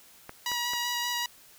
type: clicks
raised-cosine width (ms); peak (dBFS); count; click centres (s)
0.5; -24; 3; 0.294 / 0.517 / 0.735
type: tone with vibrato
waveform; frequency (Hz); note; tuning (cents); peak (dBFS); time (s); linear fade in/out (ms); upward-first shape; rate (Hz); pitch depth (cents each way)
10% pulse; 964; B5; -42; -20; 0.46-1.26; 2; square; 5.2; 10
effects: white hiss -55 dBFS RMS until 1.58 s